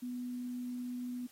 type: tone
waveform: sine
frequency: 246.9 Hz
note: B3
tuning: in tune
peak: -37 dBFS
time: 0.02-1.27 s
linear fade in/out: 10 ms
effects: white hiss -62 dBFS RMS until 1.31 s + AAC 48 kbps